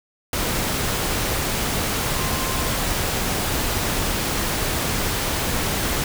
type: tone in noise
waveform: sine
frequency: 1049 Hz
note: C6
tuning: 4 cents sharp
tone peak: -32 dBFS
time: 2.16-2.69 s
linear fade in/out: 2 ms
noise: pink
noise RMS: -23 dBFS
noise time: 0.33-6.04 s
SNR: -12 dB
effects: none